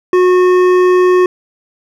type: tone with hard clipping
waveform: sine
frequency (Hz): 364.2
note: F#4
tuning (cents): -27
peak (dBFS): -8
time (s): 0.13-1.26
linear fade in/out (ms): 2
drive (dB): 11
effects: none